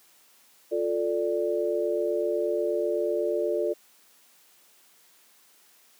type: chord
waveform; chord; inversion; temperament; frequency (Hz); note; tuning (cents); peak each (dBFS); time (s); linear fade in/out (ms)
sine; D minor; first; just; 352.4 / 440.5 / 587.3; F4 / A4 / D5; +16 / +2 / 0; -28; 0.71-3.74; 20
effects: white hiss -59 dBFS RMS until 5.99 s + high-pass 200 Hz 12 dB/octave